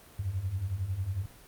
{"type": "beating tone pair", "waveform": "sine", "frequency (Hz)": [87.31, 98.31], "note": ["F2", "G2"], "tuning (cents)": [0, 5], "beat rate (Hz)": 11, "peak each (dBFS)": [-36, -31], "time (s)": [0.19, 1.26], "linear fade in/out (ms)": 5, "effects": ["pink hiss -54 dBFS RMS until 1.47 s", "Opus 32 kbps"]}